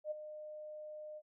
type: tone with ADSR envelope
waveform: sine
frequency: 609 Hz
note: D#5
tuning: 37 cents flat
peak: -34 dBFS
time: 0.04-1.22 s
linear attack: 71 ms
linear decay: 16 ms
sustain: -11 dB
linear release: 49 ms
effects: none